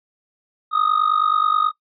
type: tone with amplitude modulation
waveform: triangle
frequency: 1244.5 Hz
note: D#6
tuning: in tune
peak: -10 dBFS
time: 0.71-1.72 s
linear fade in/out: 50 ms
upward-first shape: sine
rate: 49.4 Hz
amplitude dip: 85%
effects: noise-tail reverb RT60 0.1 s tail -21 dB re dry + resampled to 11025 Hz